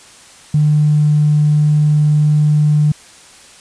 triangle tone with tanh clipping, 150.1 Hz, D3, 38 cents sharp, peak -8 dBFS, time 0.54-2.92 s, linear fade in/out 5 ms, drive 2 dB, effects white hiss -41 dBFS RMS until 3.6 s + resampled to 22050 Hz

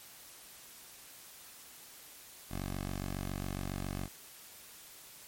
10% pulse tone, 47.26 Hz, F#1, 37 cents sharp, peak -28 dBFS, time 2.49-4.09 s, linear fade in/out 50 ms, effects white hiss -53 dBFS RMS until 5.27 s + MP3 64 kbps

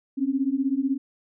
sine beating tone pair, 261.6 / 277.6 Hz, C4 / C#4, 0 / +3 cents, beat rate 16 Hz, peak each -25 / -24 dBFS, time 0.17-0.98 s, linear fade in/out 20 ms, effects none

